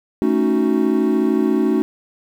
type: chord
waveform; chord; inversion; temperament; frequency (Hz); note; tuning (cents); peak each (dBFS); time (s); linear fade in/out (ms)
triangle; D# half-diminished seventh; second; equal; 220 / 277.2 / 311.1 / 370; A3 / C#4 / D#4 / F#4; 0 / 0 / 0 / 0; -18; 0.22-1.82; 0
effects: 8-bit